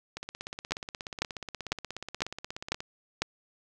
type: two click trains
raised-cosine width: 0.2 ms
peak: -10 / -20 dBFS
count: 6 / 45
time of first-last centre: 0.72-3.22 / 0.17-2.805 s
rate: 2 / 16.7 Hz
effects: none